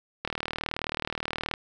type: click train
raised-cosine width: 0.3 ms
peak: -13 dBFS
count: 51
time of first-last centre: 0.25-1.539 s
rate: 38.8 Hz
effects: none